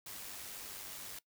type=noise with amplitude modulation; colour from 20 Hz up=white; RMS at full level=-45 dBFS; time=0.06-1.19 s; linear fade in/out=5 ms; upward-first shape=sine; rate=98.9 Hz; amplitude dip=35%; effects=noise-tail reverb RT60 0.1 s tail -20 dB re dry